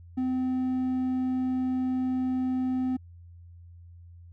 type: tone with hard clipping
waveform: sine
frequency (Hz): 256.5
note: C4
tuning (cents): -34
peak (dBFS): -26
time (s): 0.17-2.97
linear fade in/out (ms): 10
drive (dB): 3
effects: added 86 Hz sine -46 dBFS peak until 4.32 s